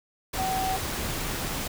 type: tone in noise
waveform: sine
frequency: 758 Hz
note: F#5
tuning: 42 cents sharp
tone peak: -26 dBFS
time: 0.38-0.77 s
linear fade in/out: 10 ms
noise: pink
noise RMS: -31 dBFS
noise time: 0.33-1.68 s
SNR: +2 dB
effects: none